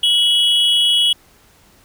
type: tone pair together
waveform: triangle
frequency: 2952 / 3324 Hz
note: F#7 / G#7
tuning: -5 / +1 cents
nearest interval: major second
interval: 206 cents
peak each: -13 dBFS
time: 0.03-1.13 s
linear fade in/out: 5 ms
effects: pink hiss -51 dBFS RMS until 1.84 s